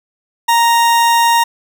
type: tone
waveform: 40% pulse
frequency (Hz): 932.3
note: A#5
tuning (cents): 0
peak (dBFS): -8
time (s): 0.48-1.44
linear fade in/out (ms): 10
effects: none